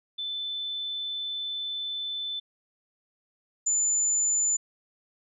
sine tone pair in turn, 3520 / 7040 Hz, A7 / A8, 0 / 0 cents, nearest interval octave, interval 1200 cents, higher second, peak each -30 / -22 dBFS, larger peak second, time 0.18-2.4 / 3.66-4.57 s, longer first, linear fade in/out 10 ms, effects none

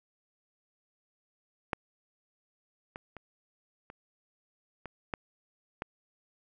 clicks, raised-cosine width 0.5 ms, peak -14 / -25 / -29 / -30 / -26 / -17 / -19 dBFS, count 7, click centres 1.732 / 2.959 / 3.167 / 3.901 / 4.857 / 5.138 / 5.821 s, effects none

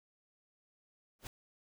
pink noise with exponential growth, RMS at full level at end -40 dBFS, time 1.19-1.27 s, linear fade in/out 1 ms, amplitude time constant 17 ms, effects none

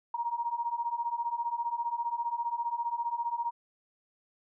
sine beating tone pair, 932.3 / 947.3 Hz, A#5 / A#5, 0 / +28 cents, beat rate 15 Hz, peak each -34 / -32 dBFS, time 0.14-3.51 s, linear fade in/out 5 ms, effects none

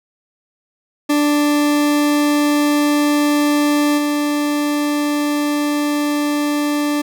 40% pulse tone with level steps, 293.7 Hz, D4, in tune, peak -12 / -15 dBFS, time 1.09-7.02 s, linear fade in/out 10 ms, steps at 3.97 s, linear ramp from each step 20 ms, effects none

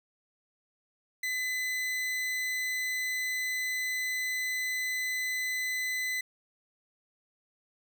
40% pulse tone, 2015 Hz, B6, 34 cents sharp, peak -29 dBFS, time 1.23-6.21 s, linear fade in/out 5 ms, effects none

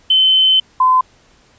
sine tone pair in turn, 3064 / 1022.5 Hz, G7 / C6, -40 / -40 cents, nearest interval octave + perfect fifth, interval 1900 cents, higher first, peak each -8 dBFS, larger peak neither, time 0.1-0.6 / 0.8-1.01 s, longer first, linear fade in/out 5 ms, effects pink hiss -51 dBFS RMS until 1.58 s + resampled to 16000 Hz

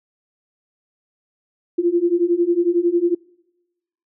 sine beating tone pair, 340 / 351 Hz, F4 / F4, -46 / +9 cents, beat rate 11 Hz, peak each -19 / -17 dBFS, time 1.78-3.15 s, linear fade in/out 10 ms, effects noise-tail reverb RT60 1.0 s tail -26 dB re dry

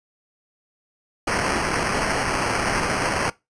white noise with sample-and-hold, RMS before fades -23 dBFS, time 1.27-3.3 s, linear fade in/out 5 ms, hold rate 3675 Hz, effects noise-tail reverb RT60 0.2 s tail -20 dB re dry + resampled to 22050 Hz

